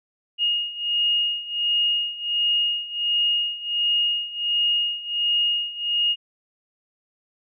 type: beating tone pair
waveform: sine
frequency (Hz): 2857 / 2858.4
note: F7 / F7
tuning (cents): +39 / +40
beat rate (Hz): 1.4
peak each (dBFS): -25 / -22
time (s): 0.38-6.16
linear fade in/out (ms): 50
effects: none